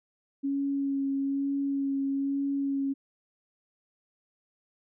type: tone with vibrato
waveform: sine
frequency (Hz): 276.4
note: C#4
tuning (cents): -5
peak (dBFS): -26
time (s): 0.43-2.94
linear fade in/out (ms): 20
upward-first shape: sine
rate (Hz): 1.1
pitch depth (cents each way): 15
effects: none